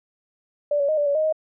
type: tone with pitch steps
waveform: sine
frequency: 584 / 564 / 621 / 584 / 568 / 623 / 627 Hz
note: D5 / C#5 / D#5 / D5 / C#5 / D#5 / D#5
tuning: -10 / +30 / -3 / -10 / +42 / +2 / +13 cents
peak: -18 dBFS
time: 0.71-1.326 s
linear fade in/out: 5 ms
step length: 88 ms
effects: none